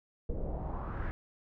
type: noise with low-pass filter sweep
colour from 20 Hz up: brown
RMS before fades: -36 dBFS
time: 0.29-1.11 s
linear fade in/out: 0 ms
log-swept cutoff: 440 to 1800 Hz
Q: 3.2
effects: none